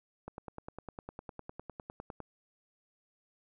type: click train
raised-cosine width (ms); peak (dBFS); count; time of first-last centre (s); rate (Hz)
1; -28; 20; 0.28-2.203; 9.88
effects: none